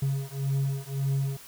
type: beating tone pair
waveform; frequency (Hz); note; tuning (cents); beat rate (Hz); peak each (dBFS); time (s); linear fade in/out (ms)
triangle; 136.1 / 137.9; C#3 / C#3; -31 / -9; 1.8; -27 / -27; 0.02-1.37; 5
effects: white hiss -48 dBFS RMS until 1.47 s